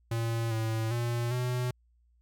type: tone with pitch steps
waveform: square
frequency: 115.1 / 111.7 / 118.8 / 124.6 Hz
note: A#2 / A2 / A#2 / B2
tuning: -22 / +27 / +33 / +16 cents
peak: -29 dBFS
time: 0.11-1.71 s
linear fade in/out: 5 ms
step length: 400 ms
effects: added 59 Hz sine -63 dBFS peak until 2.21 s